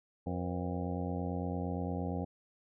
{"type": "harmonic tone with a mistuned harmonic", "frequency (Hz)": 88.8, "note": "F2", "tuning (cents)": 29, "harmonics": [1, 2, 3, 4, 5, 6, 7, 8, 9], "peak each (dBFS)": [-38, -38, -40, -47, -44, -46, -49, -47, -46], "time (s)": [0.26, 2.25], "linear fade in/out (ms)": 10, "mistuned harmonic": 5, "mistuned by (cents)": 110, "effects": []}